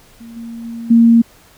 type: tone with level steps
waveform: sine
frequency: 231.4 Hz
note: A#3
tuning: 13 cents flat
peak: -32 / -26 / -24 / -5 dBFS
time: 0.2-1.22 s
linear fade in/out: 10 ms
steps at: 0.36 / 0.64 / 0.9 s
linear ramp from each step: 10 ms
effects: pink hiss -47 dBFS RMS until 1.57 s